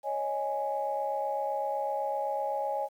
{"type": "chord", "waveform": "sine", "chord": "C# suspended second", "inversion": "none", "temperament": "equal", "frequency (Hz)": [554.4, 622.3, 830.6], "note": ["C#5", "D#5", "G#5"], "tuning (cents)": [0, 0, 0], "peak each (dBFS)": [-33, -35, -31], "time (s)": [0.03, 2.89], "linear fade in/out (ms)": 50, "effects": ["tanh soft clip ceiling -19 dBFS", "10-bit"]}